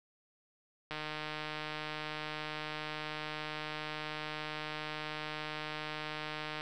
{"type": "click train", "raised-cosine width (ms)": 0.3, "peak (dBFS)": -23, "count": 873, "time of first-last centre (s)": [0.91, 6.609], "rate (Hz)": 153, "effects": []}